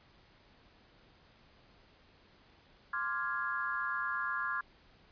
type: chord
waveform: sine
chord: D half-diminished seventh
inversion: third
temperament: equal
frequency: 1046.5 / 1174.7 / 1396.9 / 1661.2 Hz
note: C6 / D6 / F6 / Ab6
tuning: 0 / 0 / 0 / 0 cents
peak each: -39 / -40 / -37 / -37 dBFS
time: 2.93-4.61 s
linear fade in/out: 5 ms
effects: pink hiss -63 dBFS RMS until 5.11 s + resampled to 11025 Hz